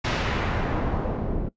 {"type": "noise with low-pass filter sweep", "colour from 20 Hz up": "pink", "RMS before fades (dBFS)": -26, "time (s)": [0.04, 1.49], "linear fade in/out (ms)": 10, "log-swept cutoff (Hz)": [4100, 390], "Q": 0.85, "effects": ["noise-tail reverb RT60 0.1 s tail -19 dB re dry", "resampled to 16000 Hz"]}